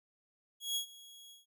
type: tone with ADSR envelope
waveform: sawtooth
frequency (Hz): 3322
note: G#7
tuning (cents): 0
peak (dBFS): -28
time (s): 0.6-1.46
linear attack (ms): 160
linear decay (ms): 97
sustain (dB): -21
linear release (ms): 150
effects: none